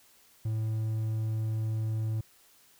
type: tone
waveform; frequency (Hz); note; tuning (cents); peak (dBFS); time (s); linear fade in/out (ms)
triangle; 110; A2; 0; -26; 0.45-2.21; 5
effects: white hiss -61 dBFS RMS until 2.79 s